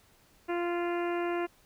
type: harmonic tone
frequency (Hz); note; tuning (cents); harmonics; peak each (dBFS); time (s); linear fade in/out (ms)
347.1; F4; -11; 1 / 2 / 3 / 4 / 5 / 6 / 7 / 8; -30 / -36 / -40 / -42 / -44 / -46 / -47 / -48; 0.48-1.47; 20
effects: pink hiss -63 dBFS RMS until 1.65 s